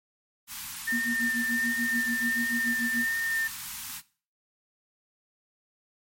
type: band-stop noise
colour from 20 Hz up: white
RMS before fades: -38 dBFS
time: 0.47-4.02 s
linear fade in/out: 50 ms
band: 270 to 820 Hz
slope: 96 dB/octave
type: tone with vibrato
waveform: sine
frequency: 1805 Hz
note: A6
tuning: 44 cents sharp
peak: -26 dBFS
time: 0.87-3.48 s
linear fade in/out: 10 ms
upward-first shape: triangle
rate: 1.4 Hz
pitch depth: 20 cents each way
type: tone with tremolo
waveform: sine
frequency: 236.6 Hz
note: A#3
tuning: 26 cents sharp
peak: -27 dBFS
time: 0.92-3.05 s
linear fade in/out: 5 ms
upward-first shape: sine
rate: 6.9 Hz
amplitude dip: 100%
effects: noise-tail reverb RT60 0.4 s tail -18 dB re dry + MP3 64 kbps